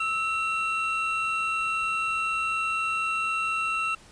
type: tone pair together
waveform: triangle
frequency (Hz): 1307.8 / 2722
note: E6 / F7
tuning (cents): -14 / -45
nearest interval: octave + minor second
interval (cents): 1269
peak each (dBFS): -26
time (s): 0-3.95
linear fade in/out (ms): 5
effects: pink hiss -52 dBFS RMS until 4.11 s + resampled to 22050 Hz